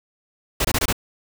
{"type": "noise bursts", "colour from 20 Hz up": "pink", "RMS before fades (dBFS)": -20, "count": 5, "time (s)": [0.6, 0.927], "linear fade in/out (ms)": 5, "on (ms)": 47, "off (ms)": 23, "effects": []}